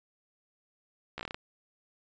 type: slowing click train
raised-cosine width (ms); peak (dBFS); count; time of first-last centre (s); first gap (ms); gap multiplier
0.3; -21; 8; 1.18-1.345; 14; 1.17
effects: resampled to 16000 Hz